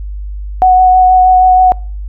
sine tone with vibrato, 740 Hz, F#5, in tune, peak -3 dBFS, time 0.62-1.72 s, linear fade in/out 0 ms, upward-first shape sine, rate 6.3 Hz, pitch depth 11 cents each way, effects noise-tail reverb RT60 0.5 s tail -26 dB re dry + added 50 Hz sine -19 dBFS peak until 2.08 s

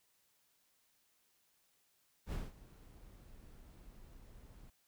brown noise with ADSR envelope, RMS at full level -37 dBFS, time 2.26-4.7 s, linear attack 64 ms, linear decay 190 ms, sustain -20 dB, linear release 8 ms, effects white hiss -75 dBFS RMS until 4.87 s

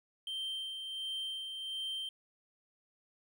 triangle tone with tremolo, 3136 Hz, G7, in tune, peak -34 dBFS, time 0.27-2.09 s, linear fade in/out 2 ms, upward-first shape sine, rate 1.4 Hz, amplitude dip 40%, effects none

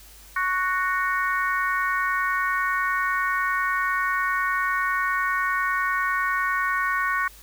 harmonic tone, 370 Hz, F#4, in tune, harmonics 3 / 4 / 5 / 6, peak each -25 / -26 / -27 / -34 dBFS, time 0.36-7.28 s, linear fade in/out 5 ms, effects added 50 Hz sine -49 dBFS peak until 7.42 s + white hiss -49 dBFS RMS until 7.42 s

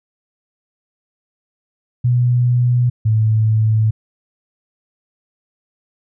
sine tone pair in turn, 122.7 / 109.61 Hz, B2 / A2, -11 / -6 cents, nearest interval major second, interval 195 cents, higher first, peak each -11 dBFS, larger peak neither, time 2.04-2.9 / 3.05-3.91 s, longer neither, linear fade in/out 10 ms, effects none

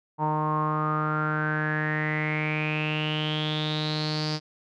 sawtooth tone with low-pass filter sweep, 153.5 Hz, D#3, 23 cents flat, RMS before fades -27 dBFS, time 0.18-4.4 s, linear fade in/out 50 ms, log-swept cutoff 920 to 4900 Hz, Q 9.5, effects none

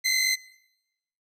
20% pulse tone pair together, 2039 / 2087 Hz, C7 / C7, -45 / -5 cents, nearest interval unison, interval 40 cents, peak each -19 / -20 dBFS, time 0.04-0.36 s, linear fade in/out 20 ms, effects noise-tail reverb RT60 0.9 s tail -21 dB re dry + resampled to 32000 Hz

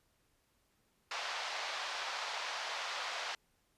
pink band-pass noise, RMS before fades -40 dBFS, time 1.11-3.35 s, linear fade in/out 2 ms, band 680 to 5400 Hz, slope 24 dB/octave, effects pink hiss -75 dBFS RMS until 3.77 s + resampled to 32000 Hz

